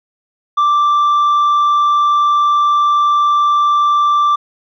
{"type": "tone with tanh clipping", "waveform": "sine", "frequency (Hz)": 1174.7, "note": "D6", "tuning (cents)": 0, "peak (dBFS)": -10, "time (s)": [0.57, 4.36], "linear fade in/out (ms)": 10, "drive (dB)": 3, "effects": []}